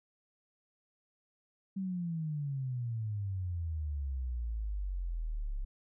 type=exponential sweep; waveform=sine; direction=down; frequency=196 to 33.31 Hz; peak=-33 dBFS; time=1.76-5.65 s; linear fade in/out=10 ms; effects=none